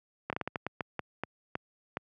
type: slowing click train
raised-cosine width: 0.5 ms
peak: -17 dBFS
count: 12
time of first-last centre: 0.3-1.971 s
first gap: 28 ms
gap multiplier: 1.31
effects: high-pass 100 Hz 12 dB/octave